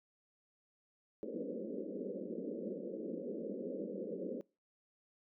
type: band-pass noise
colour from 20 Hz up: white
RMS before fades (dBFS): -42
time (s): 1.23-4.41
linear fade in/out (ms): 0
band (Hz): 180 to 550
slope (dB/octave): 96
effects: noise-tail reverb RT60 0.3 s tail -24 dB re dry